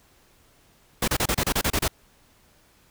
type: noise bursts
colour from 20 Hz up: pink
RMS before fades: -23 dBFS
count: 10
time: 1.02-1.88 s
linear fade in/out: 5 ms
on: 59 ms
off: 30 ms
effects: pink hiss -59 dBFS RMS until 2.9 s